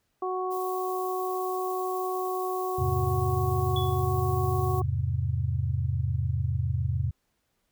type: harmonic tone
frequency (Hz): 370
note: F#4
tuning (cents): 0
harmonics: 1 / 2 / 3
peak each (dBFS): -30 / -33 / -33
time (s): 0.22-4.82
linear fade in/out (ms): 5
type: noise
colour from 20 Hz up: violet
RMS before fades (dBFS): -44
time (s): 0.5-4.81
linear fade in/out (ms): 20
type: chord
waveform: sine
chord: E augmented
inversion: none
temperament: equal with one note detuned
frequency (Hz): 83.94 / 103.83 / 130.81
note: E2 / G#2 / B#2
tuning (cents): +32 / 0 / 0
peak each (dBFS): -29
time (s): 2.78-7.11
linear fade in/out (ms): 10
type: tone with exponential decay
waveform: sine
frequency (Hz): 3404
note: G#7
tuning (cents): +42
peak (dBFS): -30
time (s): 3.76-4.09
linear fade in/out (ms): 2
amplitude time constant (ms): 71
effects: pink hiss -75 dBFS RMS until 7.71 s